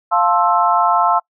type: chord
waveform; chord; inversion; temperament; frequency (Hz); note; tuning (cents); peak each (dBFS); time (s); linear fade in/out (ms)
sine; F major seventh; none; equal with one note detuned; 698.5 / 880 / 1055 / 1318.5; F5 / A5 / C6 / E6; 0 / 0 / +14 / 0; -17; 0.11-1.2; 20
effects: noise-tail reverb RT60 0.1 s tail -25 dB re dry